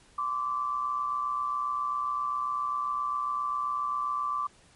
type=tone pair together; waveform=sine; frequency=1035 / 1162.5 Hz; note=C6 / D6; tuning=-19 / -18 cents; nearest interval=major second; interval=201 cents; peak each=-35 / -28 dBFS; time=0.18-4.47 s; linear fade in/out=5 ms; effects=pink hiss -59 dBFS RMS until 4.75 s + MP3 48 kbps